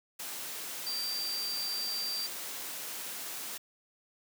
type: tone in noise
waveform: sine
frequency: 4699 Hz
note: D8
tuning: in tune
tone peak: -33 dBFS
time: 0.86-2.27 s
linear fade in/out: 10 ms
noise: white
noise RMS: -40 dBFS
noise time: 0.19-3.58 s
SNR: +4 dB
effects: high-pass 200 Hz 12 dB/octave